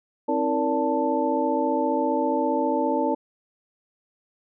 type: tone cluster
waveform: sine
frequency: 264.9 / 319.8 / 467.7 / 577 / 882 Hz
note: C4 / D#4 / A#4 / D5 / A5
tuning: +22 / +48 / +6 / -31 / +4 cents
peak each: -27 / -27 / -28 / -27 / -26 dBFS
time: 0.28-3.15 s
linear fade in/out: 10 ms
effects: none